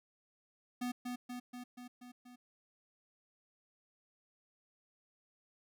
square tone with echo, 246.7 Hz, B3, 2 cents flat, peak -36 dBFS, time 0.81-0.92 s, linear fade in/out 10 ms, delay 240 ms, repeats 6, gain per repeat -3 dB, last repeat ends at 2.36 s, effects none

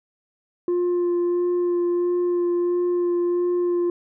sine tone with vibrato, 351.5 Hz, F4, 11 cents sharp, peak -16 dBFS, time 0.68-3.9 s, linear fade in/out 2 ms, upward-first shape sine, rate 1.5 Hz, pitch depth 12 cents each way, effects tanh soft clip ceiling -18 dBFS

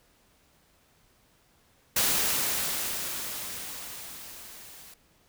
white noise with level ramp, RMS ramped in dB -24 to -49 dBFS, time 1.96-4.94 s, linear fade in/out 5 ms, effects pink hiss -64 dBFS RMS until 5.28 s

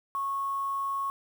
sine tone with quantisation, 1100 Hz, C#6, 14 cents flat, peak -28 dBFS, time 0.15-1.1 s, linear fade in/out 0 ms, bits 8, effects none

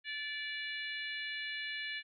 harmonic tone, 581 Hz, D5, 19 cents flat, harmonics 3 / 4 / 5 / 6 / 7, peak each -41 / -43 / -45 / -47 / -48 dBFS, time 0.04-2.03 s, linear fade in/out 50 ms, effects none

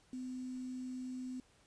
sine tone with quantisation, 254.5 Hz, C4, 48 cents flat, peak -40 dBFS, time 0.13-1.4 s, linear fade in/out 2 ms, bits 10, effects pink hiss -68 dBFS RMS until 1.66 s + resampled to 22050 Hz

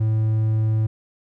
triangle tone, 109.6 Hz, A2, 6 cents flat, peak -15 dBFS, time 0-0.87 s, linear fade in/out 10 ms, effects none

